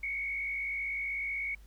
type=tone with frequency modulation; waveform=sine; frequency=2217 Hz; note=C#7; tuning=in tune; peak=-32 dBFS; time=0.03-1.55 s; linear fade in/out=5 ms; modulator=56.1 Hz; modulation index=1; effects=added 50 Hz sine -51 dBFS peak until 1.66 s + pink hiss -65 dBFS RMS until 1.66 s